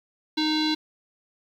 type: tone with low-pass filter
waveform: square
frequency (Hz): 309.3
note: D#4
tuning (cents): -10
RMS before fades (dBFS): -24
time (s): 0.37-0.75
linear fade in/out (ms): 10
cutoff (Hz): 4000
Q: 7.8
effects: 9-bit